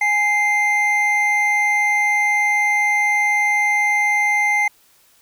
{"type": "tone pair together", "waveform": "triangle", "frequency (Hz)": [830.6, 2088], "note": ["G#5", "C7"], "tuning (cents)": [0, -4], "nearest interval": "octave + major third", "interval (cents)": 1596, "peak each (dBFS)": [-19, -14], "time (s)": [0.01, 4.68], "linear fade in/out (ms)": 5, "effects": ["white hiss -55 dBFS RMS until 5.21 s"]}